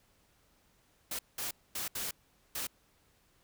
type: noise bursts at uneven times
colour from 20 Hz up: white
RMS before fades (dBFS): -37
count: 5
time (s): 1.11-1.19 / 1.38-1.51 / 1.75-1.88 / 1.95-2.11 / 2.55-2.67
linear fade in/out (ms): 5
effects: pink hiss -69 dBFS RMS until 3.43 s